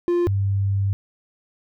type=tone pair in turn; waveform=triangle / sine; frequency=349.2 / 98.64 Hz; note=F4 / G2; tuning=0 / +11 cents; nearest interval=octave + minor seventh; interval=2189 cents; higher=first; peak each=-15 / -18 dBFS; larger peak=first; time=0.08-0.27 / 0.27-0.93 s; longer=second; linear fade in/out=0 ms; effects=none